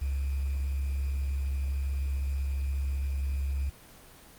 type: tone with sample-and-hold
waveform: sine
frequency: 68.5 Hz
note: C#2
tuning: 20 cents flat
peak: -27 dBFS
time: 0.01-3.7 s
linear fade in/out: 10 ms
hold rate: 2450 Hz
effects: pink hiss -52 dBFS RMS until 4.38 s + Opus 24 kbps